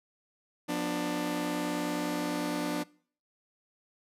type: chord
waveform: sawtooth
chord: B diminished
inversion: second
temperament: just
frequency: 177.8 / 246.9 / 296.3 Hz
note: F3 / B3 / D4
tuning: +31 / 0 / +15 cents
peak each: -33 / -33 / -28 dBFS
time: 0.68-2.84 s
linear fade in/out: 20 ms
effects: noise-tail reverb RT60 0.5 s tail -23 dB re dry + resampled to 32000 Hz